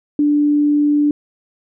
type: tone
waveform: sine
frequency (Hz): 293.7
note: D4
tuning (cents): 0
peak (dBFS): -11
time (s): 0.19-1.11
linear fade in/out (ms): 2
effects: none